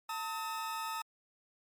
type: tone pair together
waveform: 40% pulse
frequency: 898 / 1275.8 Hz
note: A5 / D#6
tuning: +35 / +43 cents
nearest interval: tritone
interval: 608 cents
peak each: -38 / -38 dBFS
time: 0.09-1.02 s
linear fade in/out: 5 ms
effects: MP3 96 kbps